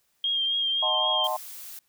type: tone with vibrato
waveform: sine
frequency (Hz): 3218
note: G7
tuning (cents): +45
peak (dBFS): -23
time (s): 0.24-1.27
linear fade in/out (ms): 2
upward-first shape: triangle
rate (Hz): 3.8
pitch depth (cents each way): 37
type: chord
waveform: sine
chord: D# diminished seventh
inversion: none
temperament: equal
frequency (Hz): 622.3 / 740 / 880 / 1046.5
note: D#5 / F#5 / A5 / C6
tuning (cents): 0 / 0 / 0 / 0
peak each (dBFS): -31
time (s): 0.82-1.37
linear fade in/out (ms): 10
type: noise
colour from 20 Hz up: blue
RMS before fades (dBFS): -41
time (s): 1.24-1.79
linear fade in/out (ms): 2
effects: white hiss -70 dBFS RMS until 1.88 s